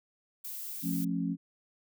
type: noise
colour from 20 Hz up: violet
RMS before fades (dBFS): -40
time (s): 0.44-1.05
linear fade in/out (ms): 10
type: chord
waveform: sine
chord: F augmented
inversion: none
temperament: just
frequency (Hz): 174.61 / 218.3 / 272.8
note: F3 / A3 / C#4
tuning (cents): 0 / -13 / -28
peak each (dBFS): -32 / -36 / -33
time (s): 0.82-1.37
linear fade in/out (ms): 50
effects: none